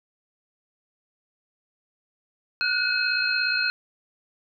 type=tone cluster; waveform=sine; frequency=1441 / 1498 / 2558 / 4195 Hz; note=F#6 / F#6 / D#7 / C8; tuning=-46 / +21 / +47 / +4 cents; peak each=-27 dBFS; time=2.61-3.7 s; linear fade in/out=0 ms; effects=none